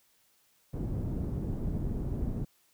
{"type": "low-pass noise", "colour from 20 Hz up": "pink", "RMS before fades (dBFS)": -33, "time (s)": [0.73, 2.45], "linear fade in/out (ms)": 10, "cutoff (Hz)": 270, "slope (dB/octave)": 12, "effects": ["white hiss -68 dBFS RMS until 2.73 s"]}